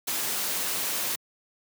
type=noise; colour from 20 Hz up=white; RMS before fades=-29 dBFS; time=0.07-1.16 s; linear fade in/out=10 ms; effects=high-pass 150 Hz 12 dB/octave